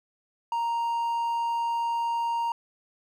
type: tone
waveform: triangle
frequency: 932.3 Hz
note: A#5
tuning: in tune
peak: -23 dBFS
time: 0.52-2.52 s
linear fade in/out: 2 ms
effects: none